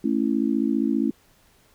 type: chord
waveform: sine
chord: A major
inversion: none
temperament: just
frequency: 220 / 275 / 330 Hz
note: A3 / C#4 / E4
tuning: 0 / -14 / +2 cents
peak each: -24 / -23 / -26 dBFS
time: 0.04-1.11 s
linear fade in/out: 5 ms
effects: pink hiss -59 dBFS RMS until 1.74 s